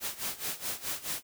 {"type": "noise with tremolo", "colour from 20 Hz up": "white", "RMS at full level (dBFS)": -33, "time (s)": [0, 1.23], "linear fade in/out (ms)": 50, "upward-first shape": "sine", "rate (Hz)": 4.7, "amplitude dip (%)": 85, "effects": []}